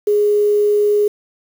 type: tone with quantisation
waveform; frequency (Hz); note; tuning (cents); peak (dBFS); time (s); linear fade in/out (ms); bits
sine; 415.3; G#4; 0; -11; 0.07-1.08; 5; 6
effects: none